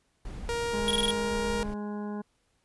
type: noise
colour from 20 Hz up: brown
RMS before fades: -38 dBFS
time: 0.25-1.74 s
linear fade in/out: 2 ms
type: tone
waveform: sawtooth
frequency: 470 Hz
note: A#4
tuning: 14 cents sharp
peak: -25 dBFS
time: 0.49-1.63 s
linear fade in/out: 0 ms
type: harmonic tone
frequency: 207.7 Hz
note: G#3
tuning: in tune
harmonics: 1 / 2 / 3 / 4 / 5 / 7 / 8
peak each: -33 / -40 / -48 / -45 / -47 / -53 / -57 dBFS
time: 0.73-2.22 s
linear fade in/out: 10 ms
type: tone bursts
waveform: square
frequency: 3322 Hz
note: G#7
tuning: in tune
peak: -25 dBFS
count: 5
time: 0.88-1.107 s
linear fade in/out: 0 ms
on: 27 ms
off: 23 ms
effects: pink hiss -72 dBFS RMS until 2.64 s + resampled to 24000 Hz